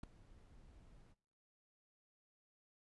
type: noise with ADSR envelope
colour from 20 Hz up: brown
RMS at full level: -41 dBFS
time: 0.03-1.15 s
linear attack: 5 ms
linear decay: 6 ms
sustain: -21 dB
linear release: 38 ms
effects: noise-tail reverb RT60 0.9 s tail -26 dB re dry + resampled to 24000 Hz